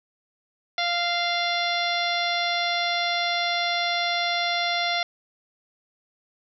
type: harmonic tone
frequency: 695 Hz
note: F5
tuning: 9 cents flat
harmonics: 1 / 2 / 3 / 4 / 5 / 6 / 7 / 8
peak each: -27 / -32 / -28 / -37 / -29 / -32 / -38 / -37 dBFS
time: 0.78-5.03 s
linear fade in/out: 2 ms
effects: none